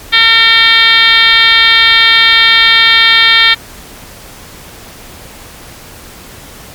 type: tone with frequency modulation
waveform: sine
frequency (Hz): 2734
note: F7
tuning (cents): -37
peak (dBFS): -3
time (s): 0.12-3.55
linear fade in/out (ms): 20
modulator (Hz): 457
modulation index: 2.7
effects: pink hiss -32 dBFS RMS until 6.74 s + MP3 96 kbps